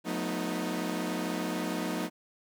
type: chord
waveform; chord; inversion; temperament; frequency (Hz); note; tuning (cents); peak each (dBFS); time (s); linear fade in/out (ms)
sawtooth; B dominant seventh; second; equal with one note detuned; 180.35 / 220 / 246.9 / 311.1; F#3 / A3 / B3 / D#4; -44 / 0 / 0 / 0; -32 / -34 / -33 / -31; 0.04-2.1; 50
effects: none